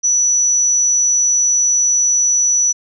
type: tone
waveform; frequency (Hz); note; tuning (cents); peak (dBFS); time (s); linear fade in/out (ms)
sine; 5920; F#8; 0; -11; 0.03-2.73; 20
effects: none